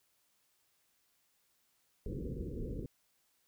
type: low-pass noise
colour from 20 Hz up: pink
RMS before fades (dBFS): -40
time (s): 2.06-2.86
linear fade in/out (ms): 2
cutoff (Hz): 510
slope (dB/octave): 96
effects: white hiss -75 dBFS RMS until 3.47 s